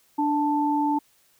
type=tone pair together; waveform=sine; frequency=293.7 / 881.5 Hz; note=D4 / A5; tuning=0 / +3 cents; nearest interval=octave + perfect fifth; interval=1903 cents; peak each=-23 dBFS; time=0.18-0.99 s; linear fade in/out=10 ms; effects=white hiss -62 dBFS RMS until 1.39 s